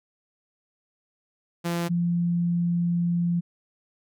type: tone pair in turn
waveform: sawtooth / sine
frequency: 171.1 / 172.59 Hz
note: F3 / F3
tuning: -35 / -20 cents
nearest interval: unison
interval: 15 cents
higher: second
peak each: -21 dBFS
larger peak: neither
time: 1.64-1.89 / 1.89-3.41 s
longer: second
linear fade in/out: 20 ms
effects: none